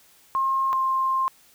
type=tone pair in turn; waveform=sine; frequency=1069 / 1056.7 Hz; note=C6 / C6; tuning=+37 / +17 cents; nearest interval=unison; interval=20 cents; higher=first; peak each=-20 dBFS; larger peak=neither; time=0.35-0.73 / 0.73-1.28 s; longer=second; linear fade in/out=0 ms; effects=white hiss -56 dBFS RMS until 1.54 s